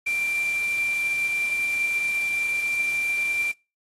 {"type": "tone in noise", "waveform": "sine", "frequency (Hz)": 2361, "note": "D7", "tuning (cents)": 9, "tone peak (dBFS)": -22, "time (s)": [0.06, 3.52], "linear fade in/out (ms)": 10, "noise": "white", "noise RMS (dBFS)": -39, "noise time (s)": [0.06, 3.52], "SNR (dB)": 14, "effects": ["noise-tail reverb RT60 0.3 s tail -26 dB re dry", "AAC 32 kbps"]}